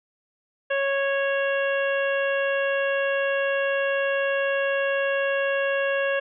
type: harmonic tone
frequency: 552 Hz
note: C#5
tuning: 7 cents flat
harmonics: 1 / 2 / 3 / 4 / 5 / 6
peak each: -23 / -34 / -27 / -40 / -32 / -42 dBFS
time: 0.7-6.2 s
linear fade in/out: 10 ms
effects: none